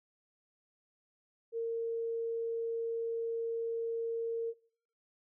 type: tone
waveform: sine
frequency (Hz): 459.2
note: A#4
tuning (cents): -26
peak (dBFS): -32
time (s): 1.52-4.54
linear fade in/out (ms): 50
effects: noise-tail reverb RT60 0.6 s tail -21 dB re dry